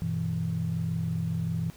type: chord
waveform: sine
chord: E minor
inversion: first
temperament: equal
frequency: 98 / 123.47 / 164.81 Hz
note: G2 / B2 / E3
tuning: 0 / 0 / 0 cents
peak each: -33 / -33 / -28 dBFS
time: 0.02-1.7 s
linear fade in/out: 0 ms
effects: tanh soft clip ceiling -19 dBFS + pink hiss -53 dBFS RMS until 1.76 s